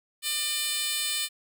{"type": "tone with high-pass filter", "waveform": "10% pulse", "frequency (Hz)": 599, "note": "D5", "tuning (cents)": 34, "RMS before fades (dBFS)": -29, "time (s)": [0.22, 1.29], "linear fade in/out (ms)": 50, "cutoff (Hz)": 4100, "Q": 0.89, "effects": []}